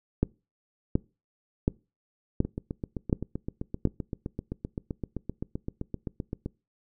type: two click trains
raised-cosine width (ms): 3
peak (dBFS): -9 / -19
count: 6 / 32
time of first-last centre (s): 0.23-3.853 / 2.45-6.46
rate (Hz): 1.38 / 7.73
effects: noise-tail reverb RT60 0.3 s tail -24 dB re dry